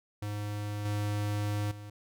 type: tone with level steps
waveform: square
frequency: 103.83 Hz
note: G#2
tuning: in tune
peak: -34 / -30 / -43 dBFS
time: 0.22-1.9 s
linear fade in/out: 5 ms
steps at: 0.85 / 1.71 s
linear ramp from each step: 5 ms
effects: none